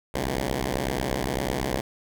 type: beating tone pair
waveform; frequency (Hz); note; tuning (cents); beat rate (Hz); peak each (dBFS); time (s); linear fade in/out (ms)
5% pulse; 61.74 / 69.84; B1 / C#2; 0 / +14; 8.1; -17 / -17; 0.14-1.81; 5
effects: none